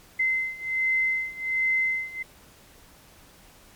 sine beating tone pair, 2063 / 2064.3 Hz, C7 / C7, -25 / -24 cents, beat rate 1.3 Hz, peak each -27 / -25 dBFS, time 0.19-2.23 s, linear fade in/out 10 ms, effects pink hiss -53 dBFS RMS until 3.75 s + MP3 96 kbps

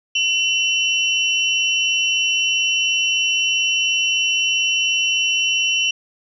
sine tone cluster, 2722 / 2999 / 5690 Hz, F7 / F#7 / F8, -45 / +23 / +31 cents, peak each -19 / -19 / -27 dBFS, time 0.15-5.91 s, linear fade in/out 5 ms, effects none

